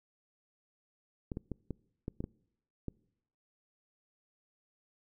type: clicks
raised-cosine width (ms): 3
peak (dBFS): -24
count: 8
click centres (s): 1.318 / 1.371 / 1.517 / 1.707 / 2.081 / 2.205 / 2.241 / 2.883
effects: noise-tail reverb RT60 0.8 s tail -25 dB re dry